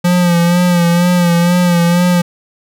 square tone with vibrato, 174.61 Hz, F3, in tune, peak -9 dBFS, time 0.04-2.22 s, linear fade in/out 10 ms, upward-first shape sine, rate 2.1 Hz, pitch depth 41 cents each way, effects none

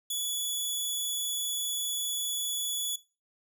15% pulse tone, 3415 Hz, G#7, 48 cents sharp, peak -23 dBFS, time 0.1-2.96 s, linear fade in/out 5 ms, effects noise-tail reverb RT60 0.3 s tail -19 dB re dry

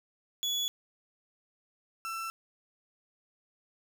35% pulse tone pair in turn, 3400 / 1336.9 Hz, G#7 / E6, +40 / +24 cents, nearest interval octave + major third, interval 1616 cents, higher first, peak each -27 / -33 dBFS, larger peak first, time 0.43-0.68 / 2.05-2.3 s, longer neither, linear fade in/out 0 ms, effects none

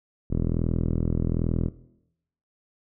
5% pulse tone with low-pass filter, 41.2 Hz, E1, in tune, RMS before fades -25 dBFS, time 0.3-1.69 s, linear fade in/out 10 ms, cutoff 260 Hz, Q 0.53, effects noise-tail reverb RT60 0.8 s tail -17 dB re dry

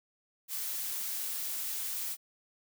blue noise, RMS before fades -36 dBFS, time 0.48-2.17 s, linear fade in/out 50 ms, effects none

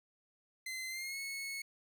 sawtooth tone with pitch glide, 2060 to 2195 Hz, C7 to C#7, -28 to -18 cents, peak -36 dBFS, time 0.66-1.62 s, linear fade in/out 5 ms, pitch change +110 cents, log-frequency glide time 0.89-1.18 s, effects none

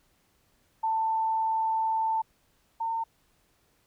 sine tone pair in turn, 889 / 907.2 Hz, A5 / A#5, +18 / -47 cents, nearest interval unison, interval 35 cents, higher second, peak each -24 / -27 dBFS, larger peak first, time 0.83-2.22 / 2.8-3.04 s, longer first, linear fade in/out 10 ms, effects pink hiss -68 dBFS RMS until 3.86 s

